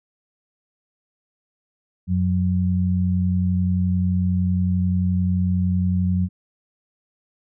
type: tone pair together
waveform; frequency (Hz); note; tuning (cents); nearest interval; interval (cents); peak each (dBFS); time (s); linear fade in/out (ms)
sine; 91.2 / 182.4; F#2 / F#3; -24 / -24; octave; 1200; -20; 2.07-6.29; 50
effects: none